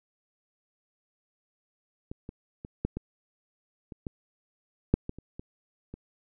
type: clicks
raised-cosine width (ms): 3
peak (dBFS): -24 / -26 / -26 / -14 / -20 / -28 / -21 / -7 / -20 / -30 / -26 / -27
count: 12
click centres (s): 2.115 / 2.291 / 2.649 / 2.85 / 2.97 / 3.922 / 4.068 / 4.94 / 5.094 / 5.186 / 5.395 / 5.94
effects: none